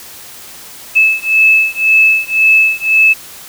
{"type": "beating tone pair", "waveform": "sine", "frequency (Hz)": [2608, 2609.9], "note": ["E7", "E7"], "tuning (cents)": [-19, -18], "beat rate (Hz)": 1.9, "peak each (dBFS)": -10, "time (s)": [0.95, 3.14], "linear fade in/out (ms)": 20, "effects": ["white hiss -33 dBFS RMS until 3.48 s"]}